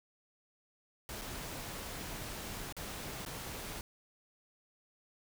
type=noise with dropouts; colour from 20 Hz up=pink; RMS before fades=-43 dBFS; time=1.09-3.81 s; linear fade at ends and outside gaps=1 ms; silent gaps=1.214-1.218 / 2.725-2.766 / 3.251-3.262 s; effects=none